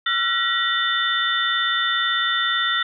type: tone cluster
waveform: sine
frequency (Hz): 1358 / 1476 / 1910 / 2987 / 3560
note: F6 / F#6 / A#6 / F#7 / A7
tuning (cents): -49 / -5 / +42 / +16 / +20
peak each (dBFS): -24 / -31 / -23 / -30 / -23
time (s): 0.06-2.83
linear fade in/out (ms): 5
effects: none